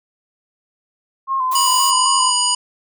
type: tone with vibrato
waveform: sine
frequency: 1050 Hz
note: C6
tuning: 6 cents sharp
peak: -16 dBFS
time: 1.27-2.33 s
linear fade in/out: 50 ms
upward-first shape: square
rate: 3.8 Hz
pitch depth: 39 cents each way
type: noise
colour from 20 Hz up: blue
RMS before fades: -28 dBFS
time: 1.51-1.91 s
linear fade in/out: 10 ms
type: harmonic tone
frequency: 980 Hz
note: B5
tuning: 14 cents flat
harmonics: 1 / 3 / 5 / 7 / 9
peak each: -21 / -21 / -21 / -21 / -21 dBFS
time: 1.55-2.55 s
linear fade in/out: 5 ms
effects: none